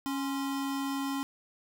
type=tone pair together; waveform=square; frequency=275.7 / 1046.5 Hz; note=C#4 / C6; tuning=-9 / 0 cents; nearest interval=octave + major seventh; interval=2309 cents; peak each=-32 / -40 dBFS; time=0.06-1.23 s; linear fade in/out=0 ms; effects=none